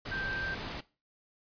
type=tone in noise; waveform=sine; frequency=1568 Hz; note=G6; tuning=in tune; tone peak=-33 dBFS; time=0.11-0.55 s; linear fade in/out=10 ms; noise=pink; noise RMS=-39 dBFS; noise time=0.05-0.81 s; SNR=+3 dB; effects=noise-tail reverb RT60 0.3 s tail -18 dB re dry + resampled to 11025 Hz